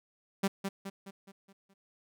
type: tone with echo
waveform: sawtooth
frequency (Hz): 195.7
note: G3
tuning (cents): -3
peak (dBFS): -22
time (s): 0.43-0.48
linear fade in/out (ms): 10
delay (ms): 210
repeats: 6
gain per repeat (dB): -6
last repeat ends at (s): 1.74
effects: none